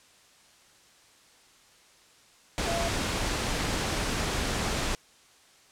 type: tone in noise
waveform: sine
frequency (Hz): 679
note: F5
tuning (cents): -49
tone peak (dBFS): -30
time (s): 2.67-2.88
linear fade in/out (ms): 0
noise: pink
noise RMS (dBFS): -29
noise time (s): 2.58-4.95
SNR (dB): -4
effects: white hiss -58 dBFS RMS until 5.71 s + low-pass 8000 Hz 12 dB/octave